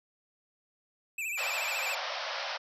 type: tone with vibrato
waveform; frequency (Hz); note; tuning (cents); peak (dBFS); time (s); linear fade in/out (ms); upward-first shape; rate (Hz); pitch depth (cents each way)
square; 2489; D#7; 0; -33; 1.18-1.95; 5; sine; 14; 120
type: band-pass noise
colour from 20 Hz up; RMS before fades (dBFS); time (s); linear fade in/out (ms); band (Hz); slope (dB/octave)
pink; -36; 1.37-2.58; 20; 530 to 5600; 96
effects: resampled to 32000 Hz